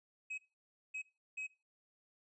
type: tone bursts at uneven times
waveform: triangle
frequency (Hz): 2545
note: D#7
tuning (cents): +39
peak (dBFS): -38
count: 3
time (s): 0.3-0.38 / 0.94-1.02 / 1.37-1.47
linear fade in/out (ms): 10
effects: noise-tail reverb RT60 0.3 s tail -20 dB re dry + resampled to 22050 Hz